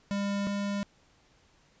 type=tone pair in turn; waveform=square; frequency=200.7 / 201.5 Hz; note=G3 / G3; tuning=+41 / +48 cents; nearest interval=unison; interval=7 cents; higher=second; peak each=-29 / -30 dBFS; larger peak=first; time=0.11-0.47 / 0.47-0.83 s; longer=neither; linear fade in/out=0 ms; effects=pink hiss -64 dBFS RMS until 1.8 s + resampled to 16000 Hz